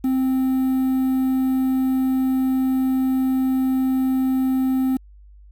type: tone with quantisation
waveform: triangle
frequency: 261.6 Hz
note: C4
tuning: in tune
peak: -15 dBFS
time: 0.04-4.97 s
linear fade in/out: 5 ms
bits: 7
effects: added 50 Hz sine -43 dBFS peak until 5.51 s